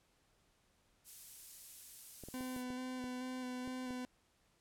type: noise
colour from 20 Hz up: violet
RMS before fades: -48 dBFS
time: 1.04-2.65 s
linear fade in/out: 50 ms
type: clicks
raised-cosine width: 2 ms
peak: -36 dBFS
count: 8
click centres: 2.237 / 2.286 / 2.408 / 2.563 / 2.704 / 3.041 / 3.676 / 3.907 s
type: tone with vibrato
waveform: 40% pulse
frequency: 253.3 Hz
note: B3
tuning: 44 cents sharp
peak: -40 dBFS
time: 2.34-4.05 s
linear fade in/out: 0 ms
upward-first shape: square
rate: 2.3 Hz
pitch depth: 15 cents each way
effects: pink hiss -74 dBFS RMS until 4.6 s + low-pass 11000 Hz 12 dB/octave